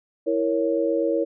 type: chord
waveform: sine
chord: A# diminished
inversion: second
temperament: equal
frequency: 329.6 / 466.2 / 554.4 Hz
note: E4 / A#4 / C#5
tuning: 0 / 0 / 0 cents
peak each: -24 dBFS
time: 0.26-1.25 s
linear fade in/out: 20 ms
effects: none

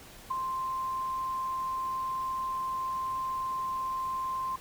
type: tone with ADSR envelope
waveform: sine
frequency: 1046.5 Hz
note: C6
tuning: in tune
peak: -25 dBFS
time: 0.3-4.56 s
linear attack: 13 ms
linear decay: 6 ms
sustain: -5 dB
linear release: 5 ms
effects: pink hiss -50 dBFS RMS until 4.6 s

